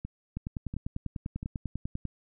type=two click trains; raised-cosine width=5 ms; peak=-24 / -21 dBFS; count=3 / 18; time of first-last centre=0.05-1.429 / 0.37-2.053 s; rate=1.45 / 10.1 Hz; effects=none